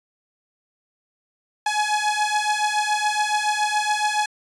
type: beating tone pair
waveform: sawtooth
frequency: 840 / 847.1 Hz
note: G#5 / G#5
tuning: +19 / +34 cents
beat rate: 7.1 Hz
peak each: -19 dBFS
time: 1.66-4.26 s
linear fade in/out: 5 ms
effects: resampled to 22050 Hz